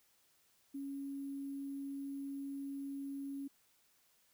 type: tone with sample-and-hold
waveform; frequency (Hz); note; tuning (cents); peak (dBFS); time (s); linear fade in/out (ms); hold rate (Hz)
sine; 277.2; C#4; 0; -40; 0.74-3.48; 10; 11025
effects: white hiss -72 dBFS RMS until 4.33 s